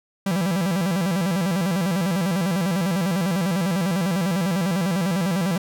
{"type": "tone with vibrato", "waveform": "45% pulse", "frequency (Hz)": 180.7, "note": "F#3", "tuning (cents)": -41, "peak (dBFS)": -20, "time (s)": [0.26, 5.58], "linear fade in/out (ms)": 5, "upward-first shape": "square", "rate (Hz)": 10, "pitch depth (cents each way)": 140, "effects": []}